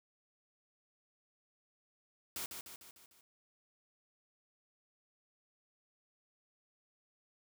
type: noise with echo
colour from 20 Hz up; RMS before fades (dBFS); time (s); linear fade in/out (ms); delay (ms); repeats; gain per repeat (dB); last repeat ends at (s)
white; -41; 2.36-2.46; 2; 150; 5; -5; 3.21
effects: none